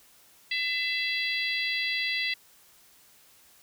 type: harmonic tone with a mistuned harmonic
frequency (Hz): 672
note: E5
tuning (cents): +33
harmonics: 3 / 4 / 5 / 6 / 7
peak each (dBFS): -30 / -32 / -34 / -36 / -37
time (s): 0.51-2.34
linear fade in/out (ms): 5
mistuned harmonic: 4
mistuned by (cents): -20
effects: white hiss -58 dBFS RMS until 3.62 s